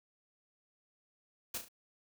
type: noise with echo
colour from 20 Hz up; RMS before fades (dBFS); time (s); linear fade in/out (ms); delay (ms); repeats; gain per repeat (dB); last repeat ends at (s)
white; -38; 1.54-1.58; 5; 35; 3; -7; 1.685
effects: none